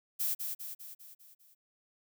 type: noise with echo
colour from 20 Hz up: violet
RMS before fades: -32 dBFS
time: 0.19-0.35 s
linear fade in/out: 20 ms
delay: 200 ms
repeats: 6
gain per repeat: -5 dB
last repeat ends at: 1.55 s
effects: none